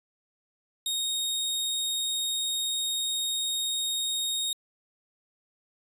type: tone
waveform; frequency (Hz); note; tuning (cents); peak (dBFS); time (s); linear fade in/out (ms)
sawtooth; 3729; A#7; 0; -24; 0.86-4.53; 2
effects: resampled to 32000 Hz